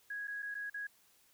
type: tone with dropouts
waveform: sine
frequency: 1658 Hz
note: G#6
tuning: 3 cents flat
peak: -38 dBFS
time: 0.1-0.87 s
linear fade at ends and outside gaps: 5 ms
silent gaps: 0.273-0.279 / 0.423-0.427 / 0.544-0.55 / 0.699-0.742 s
effects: white hiss -68 dBFS RMS until 1.33 s